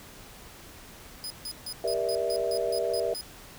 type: tone bursts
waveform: sawtooth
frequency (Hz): 4998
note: D#8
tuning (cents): +7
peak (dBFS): -31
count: 10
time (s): 1.24-3.21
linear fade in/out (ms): 0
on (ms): 62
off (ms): 150
type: chord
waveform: sine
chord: E half-diminished seventh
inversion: first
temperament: just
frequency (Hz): 395.6 / 474.7 / 593.3 / 659.3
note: G4 / Bb4 / D5 / E5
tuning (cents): +16 / +31 / +18 / 0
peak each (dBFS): -33 / -30 / -32 / -30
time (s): 1.84-3.14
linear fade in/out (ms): 2
effects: pink hiss -48 dBFS RMS until 3.58 s